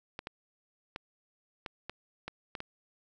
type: clicks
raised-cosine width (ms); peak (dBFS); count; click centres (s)
0.3; -22; 8; 0.191 / 0.271 / 0.961 / 1.662 / 1.896 / 2.28 / 2.552 / 2.604
effects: none